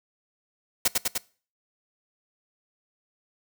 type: noise with echo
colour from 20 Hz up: white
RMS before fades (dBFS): -21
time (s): 0.85-0.88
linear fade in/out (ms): 5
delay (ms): 100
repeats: 3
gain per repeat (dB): -2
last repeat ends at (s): 1.18
effects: noise-tail reverb RT60 0.4 s tail -22 dB re dry